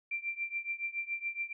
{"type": "tone with tremolo", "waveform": "sine", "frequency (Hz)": 2359, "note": "D7", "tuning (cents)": 7, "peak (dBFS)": -30, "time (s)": [0.11, 1.53], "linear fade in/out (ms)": 5, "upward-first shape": "triangle", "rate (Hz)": 7.1, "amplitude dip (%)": 95, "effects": []}